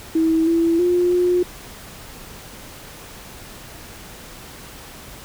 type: tone with pitch steps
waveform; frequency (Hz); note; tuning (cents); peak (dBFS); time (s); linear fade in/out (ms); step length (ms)
sine; 323.5 / 333 / 354.4 / 356.9; E4 / E4 / F4 / F4; -32 / +18 / +25 / +38; -14; 0.15-1.43; 5; 320
effects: pink hiss -39 dBFS RMS until 5.24 s